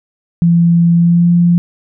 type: tone with pitch glide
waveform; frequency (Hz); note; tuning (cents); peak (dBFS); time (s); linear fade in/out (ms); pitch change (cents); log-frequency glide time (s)
sine; 170 to 173.07; F3 to F3; -46 to -15; -6; 0.42-1.58; 0; +31; 0.95-1.3
effects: none